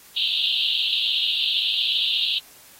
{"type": "band-pass noise", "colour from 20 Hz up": "white", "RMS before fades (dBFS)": -23, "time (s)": [0.16, 2.39], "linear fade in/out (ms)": 10, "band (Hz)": [2800, 4000], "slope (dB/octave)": 96, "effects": ["white hiss -49 dBFS RMS until 2.79 s", "AAC 48 kbps"]}